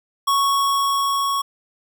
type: tone with level ramp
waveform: square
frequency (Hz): 1108.7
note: C#6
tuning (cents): 0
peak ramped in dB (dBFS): -16 to -20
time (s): 0.27-1.42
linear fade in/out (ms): 10
effects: none